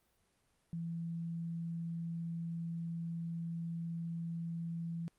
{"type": "tone", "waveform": "sine", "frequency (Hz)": 167.3, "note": "E3", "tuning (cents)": 26, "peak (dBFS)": -37, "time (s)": [0.73, 5.08], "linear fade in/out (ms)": 0, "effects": ["pink hiss -75 dBFS RMS until 5.18 s", "Opus 32 kbps"]}